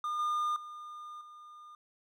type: tone with level steps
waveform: triangle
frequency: 1212 Hz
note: D#6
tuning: 46 cents flat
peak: -30 / -27 / -41 / -47 dBFS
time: 0.04-1.75 s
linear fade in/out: 2 ms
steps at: 0.19 / 0.56 / 1.21 s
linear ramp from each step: 2 ms
effects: none